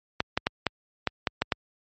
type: clicks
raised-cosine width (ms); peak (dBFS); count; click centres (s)
0.3; -7; 8; 0.204 / 0.375 / 0.469 / 0.667 / 1.073 / 1.272 / 1.42 / 1.522
effects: high-pass 60 Hz 12 dB/octave + MP3 32 kbps